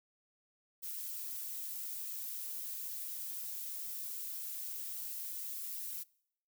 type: noise with flanger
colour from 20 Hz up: violet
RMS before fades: -42 dBFS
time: 0.82-6.04 s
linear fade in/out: 20 ms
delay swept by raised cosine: 1.7 to 2.64 ms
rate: 3.9 Hz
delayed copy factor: -0.5
effects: noise-tail reverb RT60 0.7 s tail -24 dB re dry